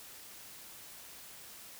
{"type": "silence", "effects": ["white hiss -51 dBFS RMS until 1.79 s"]}